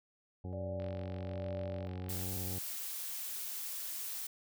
harmonic tone, 92 Hz, F#2, 9 cents flat, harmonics 1 / 2 / 3 / 4 / 5 / 6 / 8 / 9, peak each -40 / -46 / -50 / -52 / -54 / -56 / -58 / -59 dBFS, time 0.44-2.59 s, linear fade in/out 5 ms
sine tone with tremolo, 586 Hz, D5, 4 cents flat, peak -39 dBFS, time 0.53-1.87 s, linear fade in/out 0 ms, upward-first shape sine, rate 1.2 Hz, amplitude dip 65%
click train, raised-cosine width 0.3 ms, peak -36 dBFS, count 68, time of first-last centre 0.8-2.235 s, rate 46.7 Hz
blue noise, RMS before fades -41 dBFS, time 2.09-4.27 s, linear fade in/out 5 ms
effects none

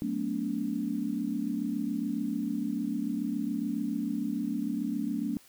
sine chord, B minor seventh, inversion second, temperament equal with one note detuned, 185 / 220 / 246.9 / 287.5 Hz, F#3 / A3 / B3 / D4, 0 / 0 / 0 / -37 cents, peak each -38 / -33 / -35 / -33 dBFS, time 0.02-5.37 s, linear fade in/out 0 ms, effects white hiss -58 dBFS RMS until 5.48 s

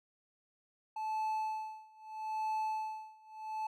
triangle tone with tremolo, 870 Hz, A5, 20 cents flat, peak -30 dBFS, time 0.96-3.67 s, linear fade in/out 5 ms, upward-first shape sine, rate 0.78 Hz, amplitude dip 95%, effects none

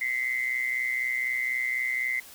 sine tone with amplitude modulation, 2063 Hz, C7, 25 cents flat, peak -22 dBFS, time 0.01-2.2 s, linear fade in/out 5 ms, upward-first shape sine, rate 124 Hz, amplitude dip 80%, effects white hiss -48 dBFS RMS until 2.34 s

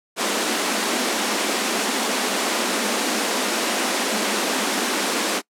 pink high-pass noise, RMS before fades -22 dBFS, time 0.16-5.42 s, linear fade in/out 50 ms, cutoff 200 Hz, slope 96 dB/octave, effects noise-tail reverb RT60 0.1 s tail -24 dB re dry + low-pass 10000 Hz 12 dB/octave

